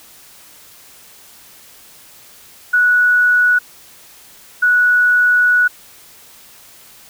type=tone bursts at uneven times; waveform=sine; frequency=1470 Hz; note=F#6; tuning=12 cents flat; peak=-9 dBFS; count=2; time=2.73-3.59 / 4.62-5.68 s; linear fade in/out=10 ms; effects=white hiss -43 dBFS RMS until 7.09 s